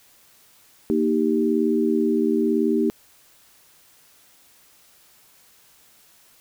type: chord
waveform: sine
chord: Eb major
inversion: second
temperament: equal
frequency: 233.1 / 311.1 / 392 Hz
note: Bb3 / Eb4 / G4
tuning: 0 / 0 / 0 cents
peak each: -22 dBFS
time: 0.9-2.9 s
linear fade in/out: 0 ms
effects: white hiss -55 dBFS RMS until 6.4 s

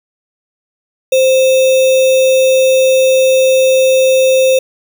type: tone with sample-and-hold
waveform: sine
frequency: 523.3 Hz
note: C5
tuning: in tune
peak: -6 dBFS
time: 1.12-4.59 s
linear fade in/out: 5 ms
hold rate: 3150 Hz
effects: none

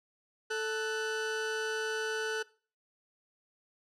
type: tone pair together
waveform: 40% pulse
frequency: 440 / 1488.1 Hz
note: A4 / F#6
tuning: 0 / +9 cents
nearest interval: octave + major sixth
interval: 2109 cents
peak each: -33 / -34 dBFS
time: 0.5-2.43 s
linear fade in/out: 10 ms
effects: noise-tail reverb RT60 0.4 s tail -21 dB re dry + low-pass 7000 Hz 12 dB/octave

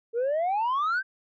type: exponential sweep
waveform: sine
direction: up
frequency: 449.5 to 1600 Hz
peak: -21 dBFS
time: 0.13-1.03 s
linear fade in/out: 50 ms
effects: tanh soft clip ceiling -22 dBFS

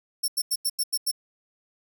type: tone bursts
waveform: 10% pulse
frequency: 5420 Hz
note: E8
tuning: 47 cents sharp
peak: -17 dBFS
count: 7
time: 0.23-1.115 s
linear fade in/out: 10 ms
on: 51 ms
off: 88 ms
effects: none

